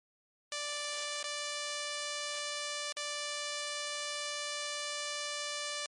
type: tone with dropouts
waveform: 5% pulse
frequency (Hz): 587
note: D5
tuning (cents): -1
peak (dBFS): -24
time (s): 0.52-5.86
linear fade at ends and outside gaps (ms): 1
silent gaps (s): 1.229-1.241 / 2.923-2.968
effects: MP3 48 kbps